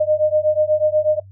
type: beating tone pair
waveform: sine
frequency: 608 / 616.2 Hz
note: D#5 / D#5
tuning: -40 / -17 cents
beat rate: 8.2 Hz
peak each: -17 dBFS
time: 0-1.2 s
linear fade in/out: 10 ms
effects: noise-tail reverb RT60 0.1 s tail -18 dB re dry + added 97 Hz sine -39 dBFS peak until 1.31 s

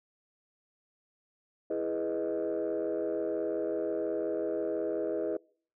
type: chord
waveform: sine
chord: E major seventh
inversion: none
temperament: equal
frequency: 329.6 / 415.3 / 493.9 / 622.3 Hz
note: E4 / G#4 / B4 / D#5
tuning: 0 / 0 / 0 / 0 cents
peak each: -34 / -33 / -34 / -34 dBFS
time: 1.7-5.37 s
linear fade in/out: 5 ms
effects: noise-tail reverb RT60 0.5 s tail -26 dB re dry + tanh soft clip ceiling -24 dBFS

